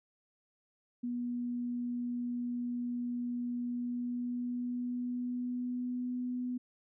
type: tone with pitch glide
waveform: sine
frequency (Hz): 242.7 to 248.5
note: B3 to B3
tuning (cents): -30 to +11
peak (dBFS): -33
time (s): 1.03-6.58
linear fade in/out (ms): 10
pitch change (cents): +41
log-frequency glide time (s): 3.66-6.18
effects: none